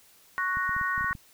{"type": "chord", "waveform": "sine", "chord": "F# major", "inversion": "second", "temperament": "equal", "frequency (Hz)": [1108.7, 1480, 1864.7], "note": ["C#6", "F#6", "A#6"], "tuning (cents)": [0, 0, 0], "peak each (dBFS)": -30, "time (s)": [0.38, 1.13], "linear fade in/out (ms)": 0}
{"type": "clicks", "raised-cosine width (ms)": 5, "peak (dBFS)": -29, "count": 9, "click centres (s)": [0.571, 0.693, 0.765, 0.813, 0.979, 1.01, 1.044, 1.11, 1.152]}
{"effects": ["white hiss -58 dBFS RMS until 1.33 s"]}